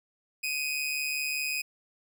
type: tone with amplitude modulation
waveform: sawtooth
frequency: 2500 Hz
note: D#7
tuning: 8 cents sharp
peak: -23 dBFS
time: 0.43-1.62 s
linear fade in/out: 10 ms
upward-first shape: sine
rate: 145 Hz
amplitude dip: 60%
effects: none